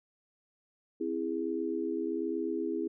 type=chord; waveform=sine; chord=C augmented; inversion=none; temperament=equal with one note detuned; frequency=261.6 / 329.6 / 410.8 Hz; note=C4 / E4 / G#4; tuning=0 / 0 / -19 cents; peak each=-37 / -33 / -35 dBFS; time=1-2.88 s; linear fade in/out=10 ms; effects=none